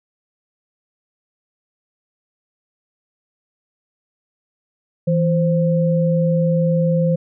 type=tone pair together; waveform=sine; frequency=164.5 / 522.3 Hz; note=E3 / C5; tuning=-3 / -3 cents; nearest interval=octave + minor sixth; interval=2000 cents; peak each=-15 / -19 dBFS; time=5.07-7.16 s; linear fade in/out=10 ms; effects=none